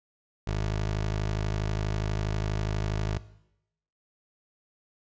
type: tone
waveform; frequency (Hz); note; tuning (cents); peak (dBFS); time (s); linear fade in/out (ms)
20% pulse; 52.3; G#1; +13; -22; 0.47-3.18; 5
effects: noise-tail reverb RT60 0.8 s tail -17 dB re dry + resampled to 16000 Hz